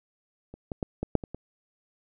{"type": "clicks", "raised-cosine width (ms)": 2, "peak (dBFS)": [-29, -19, -15, -16, -7, -23, -23], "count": 7, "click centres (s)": [0.54, 0.718, 0.828, 1.03, 1.153, 1.238, 1.346], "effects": []}